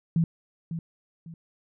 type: tone with echo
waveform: sine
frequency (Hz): 165.4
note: E3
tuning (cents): +6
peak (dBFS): -19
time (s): 0.16-0.24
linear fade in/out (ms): 2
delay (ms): 550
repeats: 2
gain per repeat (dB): -10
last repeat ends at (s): 1.34
effects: none